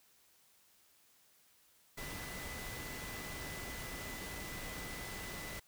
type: tone in noise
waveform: sine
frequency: 2000 Hz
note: B6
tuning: 21 cents sharp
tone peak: -49 dBFS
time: 1.97-5.6 s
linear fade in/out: 10 ms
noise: pink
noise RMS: -45 dBFS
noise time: 1.97-5.6 s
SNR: -7 dB
effects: white hiss -68 dBFS RMS until 5.67 s